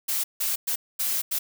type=noise bursts at uneven times; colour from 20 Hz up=blue; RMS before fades=-26 dBFS; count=5; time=0.08-0.24 / 0.4-0.56 / 0.67-0.76 / 0.99-1.22 / 1.31-1.39 s; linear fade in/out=10 ms; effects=none